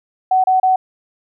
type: tone bursts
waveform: sine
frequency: 750 Hz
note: F#5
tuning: 23 cents sharp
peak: -10 dBFS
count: 3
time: 0.31-0.76 s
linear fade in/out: 5 ms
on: 130 ms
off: 30 ms
effects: none